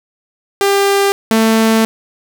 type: tone pair in turn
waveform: sawtooth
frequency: 397.7 / 222.8 Hz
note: G4 / A3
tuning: +25 / +22 cents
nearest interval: minor seventh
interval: 1003 cents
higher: first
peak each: -6 / -5 dBFS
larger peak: second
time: 0.61-1.12 / 1.31-1.85 s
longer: second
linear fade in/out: 0 ms
effects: none